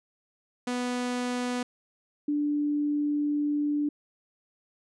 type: tone pair in turn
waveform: sawtooth / sine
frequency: 246.9 / 293.6 Hz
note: B3 / D4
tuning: 0 / 0 cents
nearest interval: minor third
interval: 300 cents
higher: second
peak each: -24 dBFS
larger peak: neither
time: 0.67-1.63 / 2.28-3.89 s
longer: second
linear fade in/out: 5 ms
effects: resampled to 22050 Hz